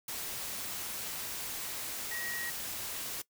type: tone in noise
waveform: sine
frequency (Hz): 1900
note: A#6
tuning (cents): +33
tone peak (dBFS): -38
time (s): 2.11-2.5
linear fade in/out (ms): 5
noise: white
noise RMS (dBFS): -39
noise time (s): 0.08-3.22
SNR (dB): -2
effects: noise-tail reverb RT60 0.1 s tail -20 dB re dry